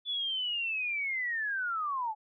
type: linear sweep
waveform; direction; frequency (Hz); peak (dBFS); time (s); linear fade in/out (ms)
sine; down; 3469 to 830.6; -30; 0.05-2.15; 50
effects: none